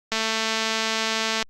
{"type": "click train", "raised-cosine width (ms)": 0.2, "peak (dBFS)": -7, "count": 291, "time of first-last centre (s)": [0.12, 1.426], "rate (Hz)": 222, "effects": ["Opus 48 kbps"]}